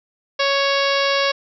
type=harmonic tone with a mistuned harmonic; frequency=555 Hz; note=C#5; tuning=2 cents sharp; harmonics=1 / 2 / 3 / 4 / 5 / 6 / 7 / 8 / 9 / 10; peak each=-20 / -23 / -25 / -26 / -27 / -28 / -28 / -29 / -30 / -30 dBFS; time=0.39-1.32 s; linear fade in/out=10 ms; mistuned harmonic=8; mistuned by=+19 cents; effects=none